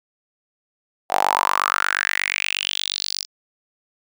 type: tone with high-pass filter sweep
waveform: sawtooth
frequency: 48.4 Hz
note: G1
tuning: 21 cents flat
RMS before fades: -22 dBFS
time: 1.09-3.26 s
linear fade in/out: 50 ms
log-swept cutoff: 720 to 5200 Hz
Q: 6
effects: none